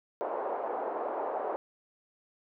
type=band-pass noise; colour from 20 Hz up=white; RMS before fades=-34 dBFS; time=0.21-1.56 s; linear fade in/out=0 ms; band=400 to 860 Hz; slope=24 dB/octave; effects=none